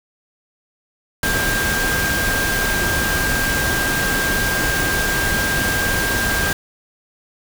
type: tone in noise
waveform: sine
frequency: 1596 Hz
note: G6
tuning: 31 cents sharp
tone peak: -20 dBFS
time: 1.23-6.53 s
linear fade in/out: 2 ms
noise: pink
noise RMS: -21 dBFS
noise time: 1.23-6.53 s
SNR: -2 dB
effects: none